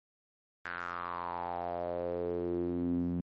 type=tone with band-pass filter sweep; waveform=sawtooth; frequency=87.31 Hz; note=F2; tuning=in tune; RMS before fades=-35 dBFS; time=0.65-3.21 s; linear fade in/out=5 ms; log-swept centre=1600 to 210 Hz; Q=5.2; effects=MP3 32 kbps